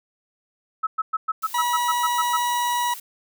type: tone bursts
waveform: sine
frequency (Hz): 1297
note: E6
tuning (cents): -28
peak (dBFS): -19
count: 11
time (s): 0.83-2.37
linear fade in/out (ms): 10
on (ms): 40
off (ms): 110
type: noise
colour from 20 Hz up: blue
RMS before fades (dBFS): -38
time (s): 1.42-3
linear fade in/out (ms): 5
type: tone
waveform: 40% pulse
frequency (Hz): 967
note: B5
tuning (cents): -37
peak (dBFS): -20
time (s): 1.54-2.94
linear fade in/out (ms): 5
effects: none

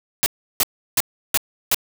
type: noise bursts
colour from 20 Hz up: white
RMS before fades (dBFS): -17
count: 5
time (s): 0.23-1.745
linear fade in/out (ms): 0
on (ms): 31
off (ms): 340
effects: none

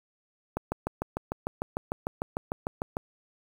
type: click train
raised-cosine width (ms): 1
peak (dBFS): -15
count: 17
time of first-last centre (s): 0.57-2.969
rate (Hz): 6.67
effects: 7-bit

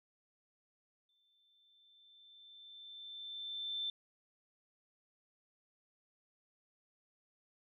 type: tone with exponential growth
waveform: sine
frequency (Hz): 3547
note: A7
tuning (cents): +13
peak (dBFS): -35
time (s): 1.09-3.9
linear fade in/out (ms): 2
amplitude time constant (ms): 610
effects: none

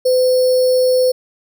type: tone with sample-and-hold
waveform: sine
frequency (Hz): 508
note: B4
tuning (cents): +49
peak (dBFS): -10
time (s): 0.05-1.12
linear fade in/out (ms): 10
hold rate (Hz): 4900
effects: none

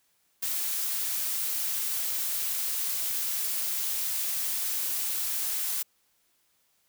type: noise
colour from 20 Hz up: blue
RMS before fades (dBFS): -30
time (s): 0.42-5.83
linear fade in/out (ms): 10
effects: white hiss -70 dBFS RMS until 6.88 s

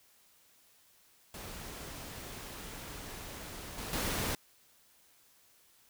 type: noise with level steps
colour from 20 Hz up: pink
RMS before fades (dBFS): -45 / -41 / -34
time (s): 1.34-4.35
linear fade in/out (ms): 2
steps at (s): 3.78 / 3.93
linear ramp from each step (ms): 2
effects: white hiss -65 dBFS RMS until 5.89 s

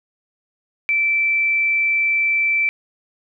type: tone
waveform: sine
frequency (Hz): 2330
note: D7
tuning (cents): -14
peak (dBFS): -15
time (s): 0.89-2.69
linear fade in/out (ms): 0
effects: none

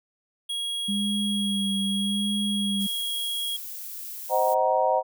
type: tone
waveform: square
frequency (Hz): 3300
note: G#7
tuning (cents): -12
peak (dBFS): -28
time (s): 0.49-3.57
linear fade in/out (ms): 10
type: tone with vibrato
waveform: sine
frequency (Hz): 202.1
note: G#3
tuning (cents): -47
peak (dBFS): -25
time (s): 0.88-2.87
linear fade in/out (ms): 10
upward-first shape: sine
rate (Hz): 0.83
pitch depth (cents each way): 36
type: noise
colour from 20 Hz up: violet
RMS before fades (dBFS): -37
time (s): 2.79-4.55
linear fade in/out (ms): 20
type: chord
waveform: sine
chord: C half-diminished seventh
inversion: none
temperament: just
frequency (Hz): 523.3 / 627.9 / 753.5 / 941.9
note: C5 / Eb5 / Gb5 / Bb5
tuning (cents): 0 / +16 / +31 / +18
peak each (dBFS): -25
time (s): 4.29-5.03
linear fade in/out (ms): 50
effects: none

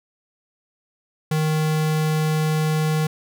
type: tone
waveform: square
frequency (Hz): 155.56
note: D#3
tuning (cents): 0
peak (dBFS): -19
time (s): 1.31-3.07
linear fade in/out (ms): 5
effects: none

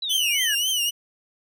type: exponential sweep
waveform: sine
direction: down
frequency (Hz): 4014 to 1596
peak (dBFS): -25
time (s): 0.02-0.55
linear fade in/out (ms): 5
type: tone with vibrato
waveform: sawtooth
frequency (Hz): 2960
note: F#7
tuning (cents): 0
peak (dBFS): -18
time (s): 0.09-0.91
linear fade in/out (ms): 20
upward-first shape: triangle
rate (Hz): 3.7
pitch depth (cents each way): 120
effects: none

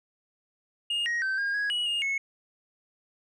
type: tone with pitch steps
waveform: sine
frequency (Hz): 2841 / 1884 / 1548 / 1619 / 1659 / 2919 / 2840 / 2192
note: F7 / A#6 / G6 / G#6 / G#6 / F#7 / F7 / C#7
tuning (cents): +29 / +18 / -22 / -45 / -2 / -24 / +28 / -20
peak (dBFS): -23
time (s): 0.9-2.18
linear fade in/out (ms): 5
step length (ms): 160
effects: tanh soft clip ceiling -25 dBFS

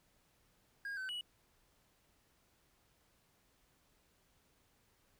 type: tone with pitch steps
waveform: triangle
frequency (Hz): 1627 / 1528 / 2930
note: G#6 / G6 / F#7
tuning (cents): -36 / -45 / -18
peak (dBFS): -38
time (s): 0.85-1.21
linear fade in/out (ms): 2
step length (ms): 120
effects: pink hiss -73 dBFS RMS until 5.19 s

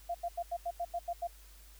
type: tone bursts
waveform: sine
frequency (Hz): 692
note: F5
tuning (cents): -16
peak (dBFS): -32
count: 9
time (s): 0.09-1.274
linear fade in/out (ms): 10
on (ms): 56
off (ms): 85
effects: added 50 Hz sine -54 dBFS peak until 1.79 s + white hiss -60 dBFS RMS until 1.79 s

